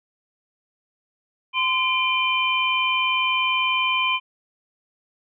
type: tone cluster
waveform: sine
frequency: 1030 / 2390 / 3071 Hz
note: C6 / D7 / G7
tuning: -28 / +30 / -36 cents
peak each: -23 / -22 / -25 dBFS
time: 1.53-4.2 s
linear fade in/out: 50 ms
effects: none